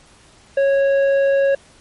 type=tone with tanh clipping; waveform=triangle; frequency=551 Hz; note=C#5; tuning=11 cents flat; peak=-14 dBFS; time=0.57-1.55 s; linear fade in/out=5 ms; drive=12 dB; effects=pink hiss -49 dBFS RMS until 1.8 s + MP3 48 kbps